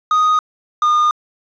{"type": "tone pair in turn", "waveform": "triangle", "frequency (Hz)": [1244.5, 1218.2], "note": ["D#6", "D#6"], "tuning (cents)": [0, -37], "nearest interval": "unison", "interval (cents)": 37, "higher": "first", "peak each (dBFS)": -9, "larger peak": "neither", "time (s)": [[0.11, 0.39], [0.82, 1.11]], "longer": "second", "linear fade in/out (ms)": 2, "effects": ["resampled to 16000 Hz", "7-bit"]}